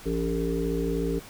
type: harmonic tone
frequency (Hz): 56.6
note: A1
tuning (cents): +50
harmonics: 1 / 3 / 5 / 7 / 8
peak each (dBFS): -31 / -31 / -31 / -31 / -31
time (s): 0.05-1.2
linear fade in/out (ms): 20
effects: pink hiss -46 dBFS RMS until 1.29 s